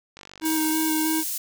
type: click train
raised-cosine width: 0.2 ms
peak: -24 dBFS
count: 27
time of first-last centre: 0.17-0.709 s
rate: 48.2 Hz
type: tone with vibrato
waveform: square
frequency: 315 Hz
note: D#4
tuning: 21 cents sharp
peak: -23 dBFS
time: 0.41-1.24 s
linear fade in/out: 50 ms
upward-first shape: square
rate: 3.1 Hz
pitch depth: 12 cents each way
type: high-pass noise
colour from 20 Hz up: pink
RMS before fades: -29 dBFS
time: 0.45-1.38 s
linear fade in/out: 5 ms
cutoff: 7900 Hz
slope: 12 dB/octave
effects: none

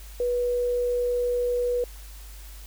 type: tone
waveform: sine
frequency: 488.1 Hz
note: B4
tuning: 20 cents flat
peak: -22 dBFS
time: 0.2-1.84 s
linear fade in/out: 2 ms
effects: added 50 Hz sine -40 dBFS peak until 2.66 s + white hiss -49 dBFS RMS until 2.66 s

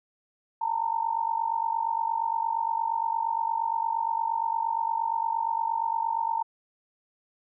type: tone with amplitude modulation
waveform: sine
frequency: 910 Hz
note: A#5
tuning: 42 cents flat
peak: -21 dBFS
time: 0.61-6.43 s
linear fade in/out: 10 ms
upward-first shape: sine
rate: 48.6 Hz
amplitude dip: 85%
effects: none

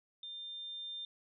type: tone with level ramp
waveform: sine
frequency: 3600 Hz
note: A7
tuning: 39 cents sharp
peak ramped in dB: -43 to -40 dBFS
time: 0.23-1.05 s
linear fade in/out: 2 ms
effects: none

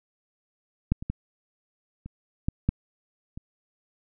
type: clicks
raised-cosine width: 5 ms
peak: -9 / -23 / -16 / -26 / -12 / -9 / -25 dBFS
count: 7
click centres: 0.92 / 1.025 / 1.1 / 2.06 / 2.485 / 2.69 / 3.375 s
effects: none

